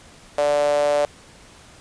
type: tone with high-pass filter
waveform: sawtooth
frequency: 146.1 Hz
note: D3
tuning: 9 cents flat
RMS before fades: -19 dBFS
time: 0.38-1.05 s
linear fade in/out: 0 ms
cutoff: 600 Hz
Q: 8.3
effects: pink hiss -47 dBFS RMS until 1.8 s + resampled to 22050 Hz